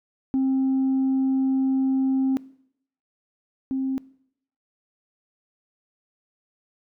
sine tone pair in turn, 265.4 / 265.4 Hz, C4 / C4, +25 / +25 cents, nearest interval unison, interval 0 cents, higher neither, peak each -17 / -22 dBFS, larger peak first, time 0.34-2.37 / 3.71-3.98 s, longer first, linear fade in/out 0 ms, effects noise-tail reverb RT60 0.7 s tail -22 dB re dry + tanh soft clip ceiling -17 dBFS

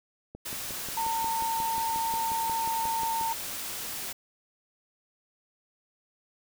click train, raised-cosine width 2 ms, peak -28 dBFS, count 17, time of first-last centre 0.35-3.212 s, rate 5.59 Hz
white noise, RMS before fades -36 dBFS, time 0.45-4.13 s, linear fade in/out 10 ms
sine tone, 908 Hz, A#5, 46 cents flat, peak -27 dBFS, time 0.97-3.33 s, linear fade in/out 5 ms
effects none

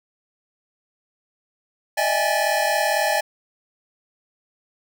square tone cluster, 604 / 648 / 802 / 840 / 1742 Hz, D5 / E5 / G5 / G#5 / A6, +48 / -30 / +39 / +19 / -18 cents, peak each -26 dBFS, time 1.97-3.21 s, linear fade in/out 10 ms, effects none

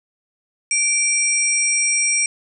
sine tone cluster, 2345 / 5650 / 8120 Hz, D7 / F8 / B8, -3 / +19 / +47 cents, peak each -20 dBFS, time 0.71-2.26 s, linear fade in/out 2 ms, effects none

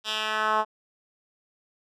10% pulse tone with band-pass filter sweep, 216.2 Hz, A3, 30 cents flat, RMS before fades -26 dBFS, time 0.04-0.65 s, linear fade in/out 50 ms, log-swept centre 3900 to 910 Hz, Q 2, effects none

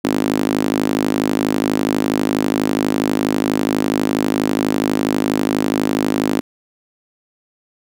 sawtooth tone with high-pass filter, 52.2 Hz, G#1, 10 cents sharp, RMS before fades -18 dBFS, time 0.04-6.41 s, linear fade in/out 5 ms, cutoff 270 Hz, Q 3.3, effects none

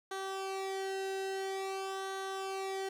sawtooth tone with flanger, 385.6 Hz, G4, 28 cents flat, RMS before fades -38 dBFS, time 0.11-2.89 s, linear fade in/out 5 ms, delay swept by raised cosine 0.4 to 0.9 ms, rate 0.49 Hz, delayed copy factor -0.8, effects low-pass 10000 Hz 12 dB/octave + 10-bit

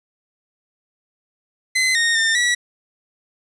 sawtooth tone with pitch steps, 2044 / 1851 / 1806 / 1938 Hz, C7 / A#6 / A6 / B6, -41 / -13 / +45 / -33 cents, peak -12 dBFS, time 1.75-2.55 s, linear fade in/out 10 ms, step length 200 ms, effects resampled to 22050 Hz + 8-bit

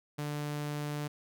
sawtooth tone, 147.6 Hz, D3, 9 cents sharp, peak -30 dBFS, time 0.18-1.08 s, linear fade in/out 10 ms, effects none

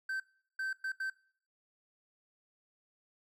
triangle tone bursts at uneven times, 1550 Hz, G6, 20 cents flat, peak -32 dBFS, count 4, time 0.09-0.2 / 0.59-0.73 / 0.84-0.92 / 1-1.1 s, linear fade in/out 5 ms, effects noise-tail reverb RT60 0.5 s tail -20 dB re dry

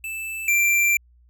square tone pair in turn, 2640 / 2358 Hz, E7 / D7, +2 / +6 cents, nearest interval major second, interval 196 cents, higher first, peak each -29 / -17 dBFS, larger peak second, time 0.04-0.48 / 0.48-0.97 s, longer second, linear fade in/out 2 ms, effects added 60 Hz sine -52 dBFS peak until 1.29 s

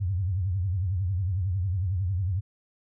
sine tone with vibrato, 93 Hz, F#2, 9 cents sharp, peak -24 dBFS, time 0-2.41 s, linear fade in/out 20 ms, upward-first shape triangle, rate 11 Hz, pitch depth 200 cents each way, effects none

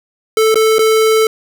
square tone with dropouts, 440 Hz, A4, in tune, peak -9 dBFS, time 0.37-1.27 s, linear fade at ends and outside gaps 2 ms, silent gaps 0.544-0.556 / 0.784-0.791 s, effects none

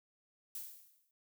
violet noise with exponential decay, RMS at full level -41 dBFS, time 0.55-1.11 s, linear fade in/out 2 ms, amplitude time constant 120 ms, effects none

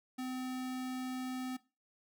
square tone, 256.1 Hz, C4, 37 cents flat, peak -38 dBFS, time 0.18-1.57 s, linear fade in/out 10 ms, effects noise-tail reverb RT60 0.3 s tail -19 dB re dry

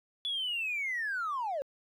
triangle linear sweep, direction down, 3443 to 523.3 Hz, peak -28 dBFS, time 0.25-1.62 s, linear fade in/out 0 ms, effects tanh soft clip ceiling -28 dBFS

